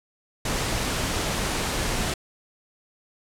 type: noise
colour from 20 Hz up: pink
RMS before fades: -26 dBFS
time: 0.45-2.14 s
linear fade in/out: 5 ms
effects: low-pass 10000 Hz 12 dB/octave